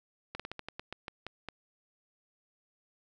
slowing click train, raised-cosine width 0.3 ms, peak -23 dBFS, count 11, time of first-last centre 0.35-1.487 s, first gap 46 ms, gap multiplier 1.19, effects none

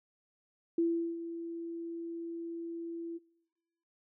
sine tone with ADSR envelope, 335.4 Hz, E4, 30 cents sharp, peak -25 dBFS, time 0.78-3.19 s, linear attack 4 ms, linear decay 380 ms, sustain -12 dB, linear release 27 ms, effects noise-tail reverb RT60 1.0 s tail -24 dB re dry

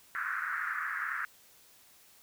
pink band-pass noise, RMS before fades -35 dBFS, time 0.15-1.25 s, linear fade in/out 0 ms, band 1300 to 1800 Hz, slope 48 dB/octave, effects white hiss -60 dBFS RMS until 2.22 s

